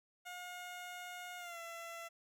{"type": "tone with pitch glide", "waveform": "15% pulse", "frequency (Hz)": [717, 672.9], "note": ["F5", "E5"], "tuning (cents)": [45, 35], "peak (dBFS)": -39, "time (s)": [0.25, 2.09], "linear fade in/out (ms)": 20, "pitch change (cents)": -110, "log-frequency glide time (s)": [1.38, 1.59], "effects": []}